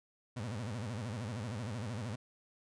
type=tone with vibrato; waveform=30% pulse; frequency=111.7 Hz; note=A2; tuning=27 cents sharp; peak=-35 dBFS; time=0.36-2.16 s; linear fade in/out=10 ms; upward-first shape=sine; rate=13 Hz; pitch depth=220 cents each way; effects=resampled to 22050 Hz